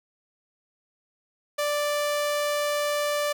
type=tone; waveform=sawtooth; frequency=587.3 Hz; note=D5; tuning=in tune; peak=-20 dBFS; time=1.58-3.33 s; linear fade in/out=10 ms; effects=none